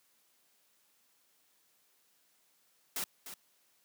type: noise with echo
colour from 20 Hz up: white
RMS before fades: -36 dBFS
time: 2.96-3.04 s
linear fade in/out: 2 ms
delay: 300 ms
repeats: 1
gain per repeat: -10 dB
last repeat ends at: 3.34 s
effects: white hiss -71 dBFS RMS until 3.84 s + high-pass 150 Hz 12 dB/octave